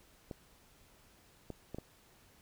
clicks, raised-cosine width 2 ms, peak -28 dBFS, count 4, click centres 0.312 / 1.503 / 1.746 / 1.785 s, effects pink hiss -64 dBFS RMS until 2.41 s

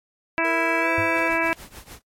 harmonic tone, 329.6 Hz, E4, in tune, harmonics 1 / 2 / 3 / 4 / 5 / 6 / 7 / 8, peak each -27 / -26 / -27 / -32 / -26 / -32 / -26 / -30 dBFS, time 0.38-1.53 s, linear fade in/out 0 ms
square tone with pitch glide, 466.2 to 508.4 Hz, A#4 to C5, 0 to -50 cents, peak -32 dBFS, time 0.44-1.29 s, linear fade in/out 10 ms, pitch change +150 cents, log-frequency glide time 0.8-0.89 s
sine tone with exponential decay, 100.5 Hz, G2, 44 cents sharp, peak -24 dBFS, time 0.98-1.17 s, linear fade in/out 0 ms, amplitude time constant 40 ms
pink noise with tremolo, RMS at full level -39 dBFS, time 1.14-2.02 s, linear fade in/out 50 ms, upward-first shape triangle, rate 6.7 Hz, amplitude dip 90%
effects noise-tail reverb RT60 0.1 s tail -25 dB re dry + MP3 64 kbps

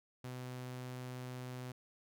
sawtooth tone, 126.3 Hz, B2, 39 cents sharp, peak -39 dBFS, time 0.24-1.72 s, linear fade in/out 5 ms, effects none

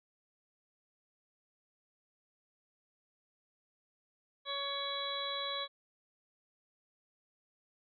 harmonic tone, 560 Hz, C#5, 18 cents sharp, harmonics 1 / 2 / 3 / 4 / 6 / 7, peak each -43 / -41 / -48 / -48 / -41 / -40 dBFS, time 4.45-5.68 s, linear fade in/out 50 ms, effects none

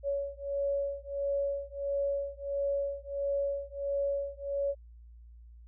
sine beating tone pair, 560 / 561.5 Hz, C#5 / C#5, +18 / +22 cents, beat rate 1.5 Hz, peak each -33 / -33 dBFS, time 0.03-4.75 s, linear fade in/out 50 ms, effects added 58 Hz sine -49 dBFS peak until 5.67 s

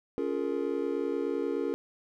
triangle chord, Bb minor seventh, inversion first, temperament just, 279.7 / 349.6 / 419.5 / 466.2 Hz, Db4 / F4 / Ab4 / Bb4, +16 / +2 / +17 / 0 cents, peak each -32 dBFS, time 0.18-1.74 s, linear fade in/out 0 ms, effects none

